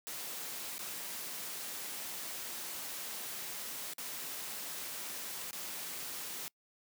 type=noise with dropouts; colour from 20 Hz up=white; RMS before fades=-42 dBFS; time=0.07-6.48 s; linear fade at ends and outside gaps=0 ms; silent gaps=0.781-0.792 / 3.935-3.982 / 5.509-5.53 s; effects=noise-tail reverb RT60 0.1 s tail -25 dB re dry + high-pass 150 Hz 12 dB/octave